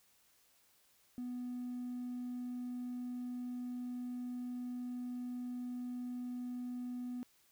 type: tone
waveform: triangle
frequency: 246.9 Hz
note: B3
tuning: in tune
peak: -36 dBFS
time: 1.18-7.23 s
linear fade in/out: 0 ms
effects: tanh soft clip ceiling -35 dBFS + white hiss -70 dBFS RMS until 7.51 s